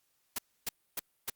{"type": "noise bursts", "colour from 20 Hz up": "white", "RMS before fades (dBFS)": -34, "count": 4, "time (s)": [0.36, 1.3], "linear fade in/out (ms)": 5, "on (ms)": 25, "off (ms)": 280, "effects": ["white hiss -75 dBFS RMS until 1.35 s", "Opus 48 kbps"]}